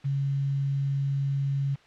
sine tone with quantisation, 138.59 Hz, C#3, in tune, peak -24 dBFS, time 0.04-1.76 s, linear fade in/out 20 ms, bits 8, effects white hiss -56 dBFS RMS until 1.86 s + low-pass 3000 Hz 12 dB/octave

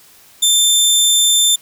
20% pulse tone, 3565 Hz, A7, 22 cents sharp, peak -4 dBFS, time 0.42-1.56 s, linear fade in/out 10 ms, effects white hiss -46 dBFS RMS until 1.61 s

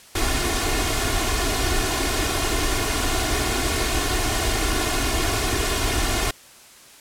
pink noise with comb filter, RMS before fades -22 dBFS, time 0.15-6.31 s, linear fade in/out 5 ms, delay 2.8 ms, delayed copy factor +0.75, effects white hiss -47 dBFS RMS until 7 s + low-pass 11000 Hz 12 dB/octave

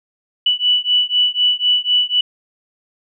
sine beating tone pair, 2960 / 2964 Hz, F#7 / F#7, 0 / +2 cents, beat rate 4 Hz, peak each -16 dBFS, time 0.46-2.21 s, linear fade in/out 5 ms, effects none

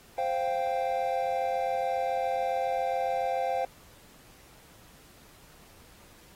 triangle chord, C suspended fourth, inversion none, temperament just, 523.3 / 697.7 / 784.9 Hz, C5 / F5 / G5, 0 / -2 / +2 cents, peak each -29 dBFS, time 0.18-3.65 s, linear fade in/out 2 ms, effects pink hiss -56 dBFS RMS until 6.35 s + AAC 48 kbps

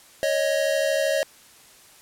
square tone pair together, 554.4 / 627.2 Hz, C#5 / D#5, 0 / +14 cents, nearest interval major second, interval 214 cents, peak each -24 dBFS, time 0.23-1.23 s, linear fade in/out 0 ms, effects white hiss -51 dBFS RMS until 2.01 s + low-pass 12000 Hz 12 dB/octave

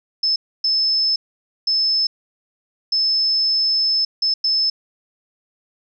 sine tone bursts at uneven times, 5240 Hz, E8, 11 cents flat, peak -15 dBFS, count 6, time 0.23-0.36 / 0.64-1.16 / 1.67-2.07 / 2.92-4.05 / 4.22-4.34 / 4.44-4.7 s, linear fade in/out 5 ms, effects none

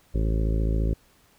harmonic tone, 54.5 Hz, A1, 16 cents flat, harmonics 1 / 2 / 3 / 4 / 5 / 6 / 7 / 8 / 9 / 10, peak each -22 / -30 / -32 / -38 / -36 / -39 / -37 / -41 / -45 / -42 dBFS, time 0.14-0.94 s, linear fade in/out 10 ms, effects pink hiss -60 dBFS RMS until 1.38 s

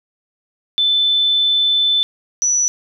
sine tone pair in turn, 3520 / 5920 Hz, A7 / F#8, 0 / 0 cents, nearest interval major sixth, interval 900 cents, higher second, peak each -12 / -13 dBFS, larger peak first, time 0.78-2.03 / 2.42-2.68 s, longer first, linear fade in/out 0 ms, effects none

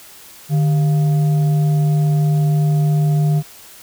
sine tone with frequency modulation, 150.5 Hz, D3, 43 cents sharp, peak -12 dBFS, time 0.49-3.43 s, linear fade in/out 50 ms, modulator 546 Hz, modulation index 0.23, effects white hiss -41 dBFS RMS until 3.82 s

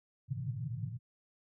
pink band-pass noise, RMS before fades -38 dBFS, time 0.28-0.99 s, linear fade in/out 50 ms, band 100 to 160 Hz, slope 96 dB/octave, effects none

